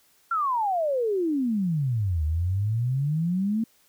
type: exponential two-way sweep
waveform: sine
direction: down then up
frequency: 1396.9 to 75 to 230.1 Hz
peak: -22 dBFS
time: 0.31-3.64 s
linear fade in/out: 5 ms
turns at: 2.24 s
effects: white hiss -62 dBFS RMS until 3.88 s